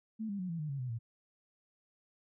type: tone with pitch steps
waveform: sine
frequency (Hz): 220 / 200.6 / 182.87 / 166.73 / 152.01 / 138.59 / 126.36 / 115.2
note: A3 / G3 / F#3 / E3 / D#3 / C#3 / B2 / A#2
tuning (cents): 0 / +40 / -20 / +20 / -40 / 0 / +40 / -20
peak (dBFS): -35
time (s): 0.19-0.99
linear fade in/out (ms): 20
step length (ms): 100
effects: none